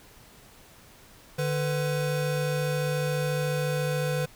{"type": "tone pair together", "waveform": "square", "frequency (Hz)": [148.95, 501], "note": ["D3", "B4"], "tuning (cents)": [25, 25], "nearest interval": "octave + major sixth", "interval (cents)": 2100, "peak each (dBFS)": [-28, -30], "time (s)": [1.38, 4.26], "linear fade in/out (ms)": 10, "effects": ["pink hiss -53 dBFS RMS until 4.35 s"]}